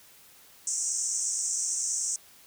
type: band-pass noise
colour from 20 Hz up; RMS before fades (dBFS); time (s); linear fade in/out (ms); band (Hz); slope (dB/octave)
white; -30; 0.67-2.16; 2; 5700 to 8500; 96
effects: white hiss -55 dBFS RMS until 2.46 s